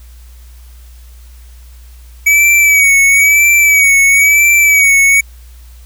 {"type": "tone with vibrato", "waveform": "square", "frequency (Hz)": 2274, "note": "C#7", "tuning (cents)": 44, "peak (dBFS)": -6, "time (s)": [2.26, 5.21], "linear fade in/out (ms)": 10, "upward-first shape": "sine", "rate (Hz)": 1, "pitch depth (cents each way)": 52, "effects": ["added 60 Hz sine -33 dBFS peak until 5.85 s", "white hiss -47 dBFS RMS until 5.85 s"]}